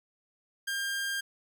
sawtooth tone, 1602 Hz, G6, 37 cents sharp, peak -27 dBFS, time 0.67-1.21 s, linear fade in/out 10 ms, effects none

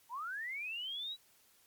sine linear sweep, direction up, 880 to 3951 Hz, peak -38 dBFS, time 0.09-1.17 s, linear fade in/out 50 ms, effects white hiss -67 dBFS RMS until 1.66 s + MP3 96 kbps

